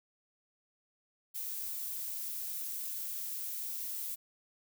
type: noise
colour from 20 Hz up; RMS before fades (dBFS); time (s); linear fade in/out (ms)
violet; -39; 1.34-4.16; 20
effects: none